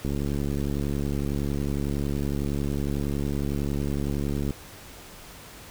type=click train; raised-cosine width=3 ms; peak=-16 dBFS; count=317; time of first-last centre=0.05-4.507 s; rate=70.9 Hz; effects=pink hiss -45 dBFS RMS until 5.7 s